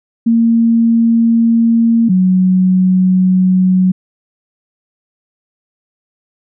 sine tone pair in turn, 230 / 185.18 Hz, A#3 / F#3, -23 / +2 cents, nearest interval major third, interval 375 cents, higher first, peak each -7 dBFS, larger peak neither, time 0.26-2.09 / 2.09-3.92 s, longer neither, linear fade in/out 10 ms, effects none

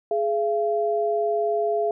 sine tone pair together, 419.6 / 681 Hz, G#4 / F5, +18 / -44 cents, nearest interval minor sixth, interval 838 cents, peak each -23 dBFS, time 0.11-1.91 s, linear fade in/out 2 ms, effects none

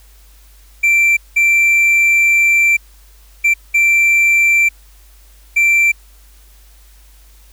triangle tone bursts at uneven times, 2349 Hz, D7, in tune, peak -7 dBFS, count 5, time 0.83-1.17 / 1.36-2.77 / 3.44-3.54 / 3.74-4.69 / 5.56-5.92 s, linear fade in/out 10 ms, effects added 50 Hz sine -42 dBFS peak until 7.52 s + white hiss -50 dBFS RMS until 7.52 s

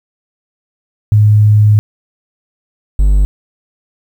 sine / triangle tone pair in turn, 105.6 / 49.72 Hz, G#2 / G1, +29 / +25 cents, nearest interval octave + minor second, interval 1304 cents, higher first, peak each -4 dBFS, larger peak neither, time 1.12-1.79 / 2.99-3.25 s, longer first, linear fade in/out 0 ms, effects 7-bit

